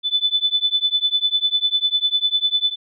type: tone with tremolo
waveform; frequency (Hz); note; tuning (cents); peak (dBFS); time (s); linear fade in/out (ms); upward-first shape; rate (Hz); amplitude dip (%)
sine; 3499; A7; -10; -12; 0.03-2.76; 50; triangle; 10; 100
effects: none